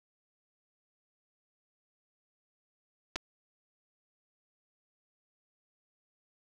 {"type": "clicks", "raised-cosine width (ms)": 0.2, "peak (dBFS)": -17, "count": 2, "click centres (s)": [3.158, 3.161], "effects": []}